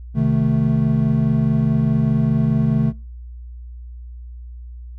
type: chord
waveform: triangle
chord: A diminished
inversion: first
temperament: equal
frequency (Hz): 130.81 / 155.56 / 220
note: C3 / Eb3 / A3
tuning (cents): 0 / 0 / 0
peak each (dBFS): -17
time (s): 0.14-2.93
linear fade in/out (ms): 50
effects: noise-tail reverb RT60 0.4 s tail -26 dB re dry + added 60 Hz sine -32 dBFS peak until 4.98 s